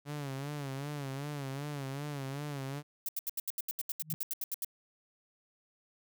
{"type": "tone with vibrato", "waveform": "sawtooth", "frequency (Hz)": 141, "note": "C#3", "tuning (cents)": 30, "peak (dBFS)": -33, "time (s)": [0.05, 2.83], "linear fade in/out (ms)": 50, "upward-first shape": "sine", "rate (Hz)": 2.6, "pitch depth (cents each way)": 91}
{"type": "noise bursts", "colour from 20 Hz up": "violet", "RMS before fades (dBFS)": -35, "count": 16, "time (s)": [3.06, 4.647], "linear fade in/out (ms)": 2, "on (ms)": 27, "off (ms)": 77}
{"type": "tone with exponential growth", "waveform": "sine", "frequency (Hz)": 155.56, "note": "D#3", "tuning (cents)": 0, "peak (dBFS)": -32, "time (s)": [4, 4.14], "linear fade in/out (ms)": 0, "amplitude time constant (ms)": 30}
{"effects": []}